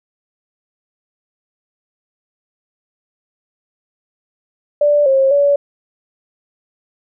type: tone with pitch steps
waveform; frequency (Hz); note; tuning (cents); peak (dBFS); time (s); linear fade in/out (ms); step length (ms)
sine; 586 / 537 / 570; D5 / C5 / C#5; -4 / +45 / +48; -9; 4.81-5.56; 5; 250
effects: none